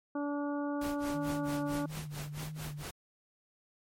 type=harmonic tone; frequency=288.6 Hz; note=D4; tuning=30 cents flat; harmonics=1 / 2 / 3 / 4 / 5; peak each=-33 / -39 / -43 / -45 / -47 dBFS; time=0.15-1.86 s; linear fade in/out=5 ms
type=noise with tremolo; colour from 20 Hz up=pink; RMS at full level=-42 dBFS; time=0.81-2.91 s; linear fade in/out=5 ms; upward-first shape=sine; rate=4.5 Hz; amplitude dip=95%
type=tone with vibrato; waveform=sine; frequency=150.8 Hz; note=D3; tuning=46 cents sharp; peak=-39 dBFS; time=1.13-2.84 s; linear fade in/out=20 ms; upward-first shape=square; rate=1.6 Hz; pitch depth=36 cents each way
effects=MP3 64 kbps